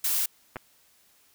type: noise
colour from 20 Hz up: blue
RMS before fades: -26 dBFS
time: 0.04-0.26 s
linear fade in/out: 5 ms
type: clicks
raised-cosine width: 0.5 ms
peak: -20 dBFS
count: 2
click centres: 0.559 / 0.567 s
effects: white hiss -62 dBFS RMS until 1.34 s